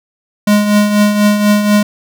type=tone with tremolo; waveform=square; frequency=207.7 Hz; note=G#3; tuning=in tune; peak=-6 dBFS; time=0.47-1.83 s; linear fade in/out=5 ms; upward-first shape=triangle; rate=4.1 Hz; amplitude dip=60%; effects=none